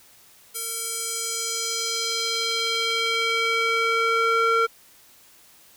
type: tone with band-pass filter sweep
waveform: square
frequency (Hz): 456.4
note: A#4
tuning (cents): -37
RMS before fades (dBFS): -24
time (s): 0.54-4.67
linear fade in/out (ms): 20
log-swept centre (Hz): 11000 to 1300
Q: 1.6
effects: white hiss -53 dBFS RMS until 5.76 s